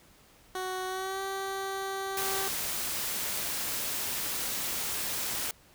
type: tone with pitch glide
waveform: 15% pulse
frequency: 371.8 to 388 Hz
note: F#4 to G4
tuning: +8 to -18 cents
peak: -26 dBFS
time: 0.55-2.48 s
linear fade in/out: 2 ms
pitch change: +74 cents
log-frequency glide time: 0.87-1.21 s
type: noise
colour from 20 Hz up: white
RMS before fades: -33 dBFS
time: 2.17-5.51 s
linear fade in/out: 2 ms
effects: pink hiss -59 dBFS RMS until 5.74 s